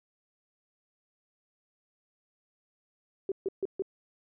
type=tone bursts; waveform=sine; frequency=386.3 Hz; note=G4; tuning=25 cents flat; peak=-27 dBFS; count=4; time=3.29-3.822 s; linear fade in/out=2 ms; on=28 ms; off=140 ms; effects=none

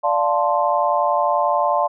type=chord; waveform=sine; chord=D minor seventh; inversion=none; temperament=equal; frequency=587.3 / 698.5 / 880 / 1046.5 Hz; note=D5 / F5 / A5 / C6; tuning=0 / 0 / 0 / 0 cents; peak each=-21 dBFS; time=0.03-1.88 s; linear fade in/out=20 ms; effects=none

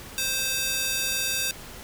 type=tone with high-pass filter; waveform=square; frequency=523.3 Hz; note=C5; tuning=in tune; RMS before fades=-27 dBFS; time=0.18-1.51 s; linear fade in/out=0 ms; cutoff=3200 Hz; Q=0.7; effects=pink hiss -42 dBFS RMS until 1.83 s

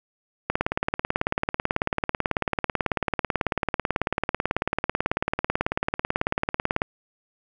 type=click train; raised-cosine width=0.5 ms; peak=-7 dBFS; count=116; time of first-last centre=0.5-6.819 s; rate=18.2 Hz; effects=none

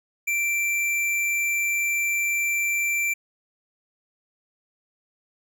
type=tone with tanh clipping; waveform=sine; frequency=2349 Hz; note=D7; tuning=in tune; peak=-23 dBFS; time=0.27-3.14 s; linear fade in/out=10 ms; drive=18 dB; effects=none

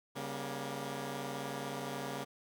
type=chord; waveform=10% pulse; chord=G diminished; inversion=second; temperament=equal with one note detuned; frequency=138.59 / 196 / 237.3 Hz; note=Db3 / G3 / Bb3; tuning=0 / 0 / +31 cents; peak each=-33 / -37 / -34 dBFS; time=0.15-2.25 s; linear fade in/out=20 ms; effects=none

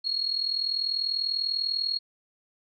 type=tone with amplitude modulation; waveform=sine; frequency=4300 Hz; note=C8; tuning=47 cents sharp; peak=-22 dBFS; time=0.04-1.99 s; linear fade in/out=20 ms; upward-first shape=sine; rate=40.1 Hz; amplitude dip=75%; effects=none

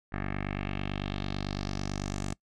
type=tone with low-pass filter sweep; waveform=10% pulse; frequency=49 Hz; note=G1; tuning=in tune; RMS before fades=-34 dBFS; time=0.12-2.34 s; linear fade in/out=10 ms; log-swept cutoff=1800 to 7800 Hz; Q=2.8; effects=noise-tail reverb RT60 0.1 s tail -23 dB re dry

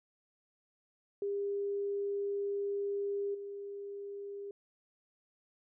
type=tone with level steps; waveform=sine; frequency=402.1 Hz; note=G4; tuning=44 cents sharp; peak=-32 / -40 dBFS; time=1.22-4.51 s; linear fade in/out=2 ms; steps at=3.34 s; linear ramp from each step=10 ms; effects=none

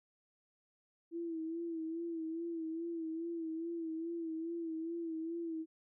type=tone with vibrato; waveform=sine; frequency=329.6 Hz; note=E4; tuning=in tune; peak=-37 dBFS; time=1.11-5.66 s; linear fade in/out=50 ms; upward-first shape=sine; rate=2.4 Hz; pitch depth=54 cents each way; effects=none

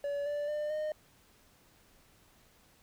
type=tone with pitch steps; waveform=triangle; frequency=571 / 584.7 / 598.7 / 613 Hz; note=D5 / D5 / D5 / D#5; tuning=-49 / -8 / +33 / -26 cents; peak=-30 dBFS; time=0.04-0.92 s; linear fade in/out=2 ms; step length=220 ms; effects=pink hiss -64 dBFS RMS until 2.82 s

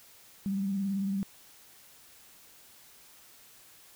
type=tone with vibrato; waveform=sine; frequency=196.2 Hz; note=G3; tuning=2 cents sharp; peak=-28 dBFS; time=0.46-1.23 s; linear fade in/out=0 ms; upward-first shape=sine; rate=18 Hz; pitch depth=43 cents each way; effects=white hiss -56 dBFS RMS until 3.95 s

